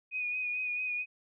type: tone with vibrato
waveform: sine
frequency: 2479 Hz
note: D#7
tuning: 7 cents flat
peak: -31 dBFS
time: 0.11-1.06 s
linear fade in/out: 50 ms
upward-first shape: sine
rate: 4.5 Hz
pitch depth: 28 cents each way
effects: none